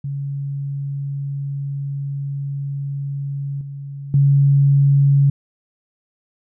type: tone with level steps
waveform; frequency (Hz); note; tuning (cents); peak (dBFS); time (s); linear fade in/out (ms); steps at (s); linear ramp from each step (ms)
sine; 139.9; C#3; +16; -22 / -28 / -10; 0.04-5.3; 5; 3.61 / 4.14; 2
effects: none